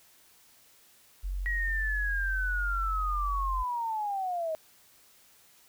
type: tone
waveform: sine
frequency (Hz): 46.25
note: F#1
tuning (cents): 0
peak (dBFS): -30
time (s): 1.23-3.64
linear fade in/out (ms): 20
type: linear sweep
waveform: sine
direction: down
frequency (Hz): 1916 to 622.3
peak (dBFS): -29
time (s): 1.46-4.55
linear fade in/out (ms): 0
effects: white hiss -60 dBFS RMS until 5.68 s